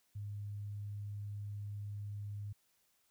sine tone, 102.6 Hz, G#2, 21 cents flat, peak -40 dBFS, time 0.15-2.53 s, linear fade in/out 10 ms, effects white hiss -75 dBFS RMS until 3.1 s

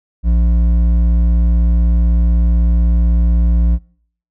triangle tone with hard clipping, 58 Hz, A#1, 8 cents flat, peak -11 dBFS, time 0.23-3.79 s, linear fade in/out 50 ms, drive 11 dB, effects noise-tail reverb RT60 0.6 s tail -25 dB re dry

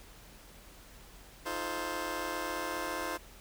15% pulse chord, F dominant seventh, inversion third, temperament just, 314.3 / 349.2 / 436.5 / 523.8 Hz, Eb4 / F4 / A4 / C5, +18 / 0 / -14 / +2 cents, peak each -34 / -34 / -38 / -33 dBFS, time 1.45-3.18 s, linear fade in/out 20 ms, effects added 44 Hz sine -55 dBFS peak until 3.4 s + pink hiss -55 dBFS RMS until 3.4 s

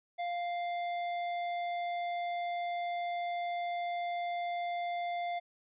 sine tone with tanh clipping, 698.5 Hz, F5, in tune, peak -35 dBFS, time 0.18-5.4 s, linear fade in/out 20 ms, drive 15 dB, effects resampled to 8000 Hz

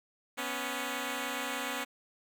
5% pulse tone pair together, 246.9 / 276.9 Hz, B3 / C#4, 0 / -2 cents, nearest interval major second, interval 198 cents, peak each -25 dBFS, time 0.37-1.85 s, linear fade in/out 20 ms, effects none

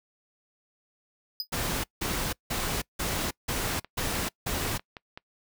square tone with exponential decay, 4978 Hz, D#8, in tune, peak -25 dBFS, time 1.4-1.47 s, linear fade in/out 1 ms, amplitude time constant 15 ms
pink noise bursts, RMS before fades -30 dBFS, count 7, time 1.52-4.78 s, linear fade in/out 10 ms, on 320 ms, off 170 ms
clicks, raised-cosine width 0.3 ms, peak -24 dBFS, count 7, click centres 2.804 / 3.691 / 3.846 / 4.676 / 4.795 / 4.968 / 5.175 s
effects noise-tail reverb RT60 0.1 s tail -24 dB re dry

